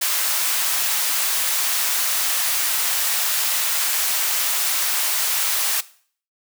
white high-pass noise, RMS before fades -21 dBFS, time 0.01-5.81 s, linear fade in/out 10 ms, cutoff 810 Hz, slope 12 dB/octave, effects noise-tail reverb RT60 0.5 s tail -18 dB re dry

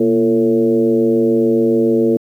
sine tone with frequency modulation, 342 Hz, F4, 36 cents flat, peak -10 dBFS, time 0-2.17 s, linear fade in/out 5 ms, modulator 107 Hz, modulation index 1.4, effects high-pass 150 Hz 12 dB/octave + 8-bit

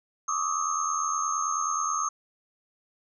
sine tone cluster, 1120 / 1210 / 1279 / 6410 Hz, C#6 / D#6 / D#6 / G8, +18 / -49 / +47 / +38 cents, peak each -31 dBFS, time 0.28-2.09 s, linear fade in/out 5 ms, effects none

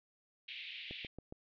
pink band-pass noise, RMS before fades -47 dBFS, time 0.48-1.07 s, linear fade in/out 5 ms, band 2200 to 3700 Hz, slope 48 dB/octave
click train, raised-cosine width 2 ms, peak -33 dBFS, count 4, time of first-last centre 0.91-1.324 s, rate 7.24 Hz
effects none

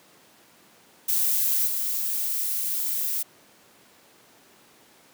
violet noise with level steps, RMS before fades -23 / -27 dBFS, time 1.08-3.23 s, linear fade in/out 10 ms, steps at 1.67 s, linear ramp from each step 10 ms, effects pink hiss -55 dBFS RMS until 5.13 s + high-pass 200 Hz 12 dB/octave

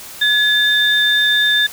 sine tone pair together, 1698 / 3598 Hz, G#6 / A7, +38 / +38 cents, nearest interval octave + minor second, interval 1300 cents, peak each -14 dBFS, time 0.21-1.67 s, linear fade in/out 10 ms, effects white hiss -34 dBFS RMS until 1.72 s

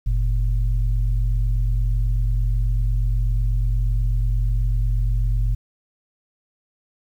sine tone pair together, 44.88 / 113.1 Hz, F1 / A2, +48 / +48 cents, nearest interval octave + major third, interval 1600 cents, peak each -17 / -23 dBFS, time 0.06-5.55 s, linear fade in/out 10 ms, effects tanh soft clip ceiling -10 dBFS + 9-bit

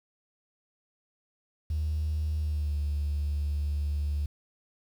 triangle tone with pitch glide, 76.9 to 73.13 Hz, D#2 to D2, -20 to -7 cents, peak -23 dBFS, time 1.7-4.26 s, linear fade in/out 5 ms, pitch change -87 cents, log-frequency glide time 2.39-2.77 s, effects tanh soft clip ceiling -24 dBFS + 9-bit

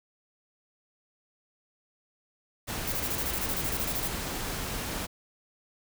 pink noise, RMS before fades -34 dBFS, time 2.67-5.07 s, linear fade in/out 20 ms
violet noise bursts, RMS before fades -32 dBFS, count 16, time 2.87-4.08 s, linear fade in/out 5 ms, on 55 ms, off 22 ms
effects none

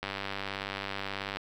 click train, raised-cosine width 0.3 ms, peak -18 dBFS, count 133, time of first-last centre 0.03-1.37 s, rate 98.5 Hz, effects 9-bit

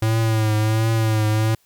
square tone with vibrato, 110 Hz, A2, in tune, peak -17 dBFS, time 0.02-1.55 s, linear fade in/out 5 ms, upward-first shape triangle, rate 1.4 Hz, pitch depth 51 cents each way, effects white hiss -61 dBFS RMS until 1.65 s

